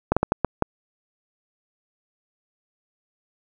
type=slowing click train; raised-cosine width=1 ms; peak=-4 dBFS; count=6; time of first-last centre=0.12-0.623 s; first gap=46 ms; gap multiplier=1.4; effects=none